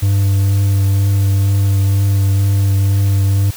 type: tone with vibrato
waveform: triangle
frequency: 98.6 Hz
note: G2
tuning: 11 cents sharp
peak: -8 dBFS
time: 0.02-3.51 s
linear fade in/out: 10 ms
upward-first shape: triangle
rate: 2.1 Hz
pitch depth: 16 cents each way
effects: white hiss -33 dBFS RMS until 3.56 s